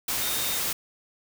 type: tone in noise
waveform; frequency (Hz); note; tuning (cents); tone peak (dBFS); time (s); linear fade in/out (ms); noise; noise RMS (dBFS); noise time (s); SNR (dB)
sine; 3682; A#7; -22; -34; 0.21-0.58; 5; white; -28; 0.08-0.73; -9
effects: none